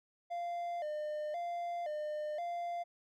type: tone with vibrato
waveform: triangle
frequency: 647 Hz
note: E5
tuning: 32 cents flat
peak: -34 dBFS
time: 0.3-2.84 s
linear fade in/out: 20 ms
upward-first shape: square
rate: 0.96 Hz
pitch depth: 120 cents each way
effects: none